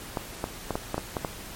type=clicks; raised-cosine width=1 ms; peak=-13 dBFS; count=8; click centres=0.172 / 0.441 / 0.707 / 0.755 / 0.944 / 0.98 / 1.168 / 1.248 s; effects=pink hiss -41 dBFS RMS until 1.55 s + MP3 64 kbps